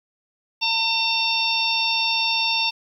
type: harmonic tone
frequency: 905 Hz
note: A5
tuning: 48 cents sharp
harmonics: 1 / 3 / 4 / 5 / 6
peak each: -27 / -23 / -25 / -29 / -26 dBFS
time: 0.61-2.71 s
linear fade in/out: 20 ms
effects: 9-bit